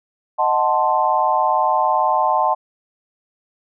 sine chord, D# diminished seventh, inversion none, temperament equal, 622.3 / 740 / 880 / 1046.5 Hz, D#5 / F#5 / A5 / C6, 0 / 0 / 0 / 0 cents, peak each -22 / -20 / -18 / -20 dBFS, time 0.38-2.55 s, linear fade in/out 20 ms, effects none

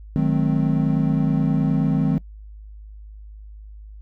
triangle chord, D# diminished seventh, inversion none, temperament equal with one note detuned, 155.56 / 185 / 214.7 / 261.6 Hz, D#3 / F#3 / A3 / C4, 0 / 0 / -42 / 0 cents, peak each -18 / -22 / -22 / -21 dBFS, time 0.16-2.18 s, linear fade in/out 0 ms, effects noise-tail reverb RT60 0.1 s tail -23 dB re dry + added 52 Hz sine -37 dBFS peak until 4.01 s

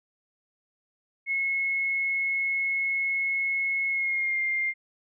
sine tone with pitch glide, 2179 to 2110 Hz, C#7 to C7, -30 to +14 cents, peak -24 dBFS, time 1.26-4.74 s, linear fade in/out 50 ms, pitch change -56 cents, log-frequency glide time 3.89-4.4 s, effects none

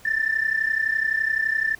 sine tone pair together, 1760 / 1791.8 Hz, A6 / A6, 0 / +31 cents, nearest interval unison, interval 31 cents, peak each -22 / -23 dBFS, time 0.05-1.75 s, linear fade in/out 5 ms, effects tanh soft clip ceiling -13 dBFS + pink hiss -50 dBFS RMS until 1.79 s

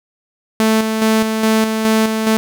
sawtooth tone with tremolo, 220 Hz, A3, in tune, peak -7 dBFS, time 0.6-2.37 s, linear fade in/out 0 ms, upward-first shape square, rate 2.4 Hz, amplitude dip 45%, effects none

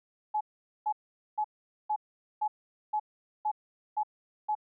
sine tone bursts, 850 Hz, G#5, 40 cents sharp, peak -26 dBFS, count 9, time 0.34-4.552 s, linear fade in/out 10 ms, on 68 ms, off 450 ms, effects none

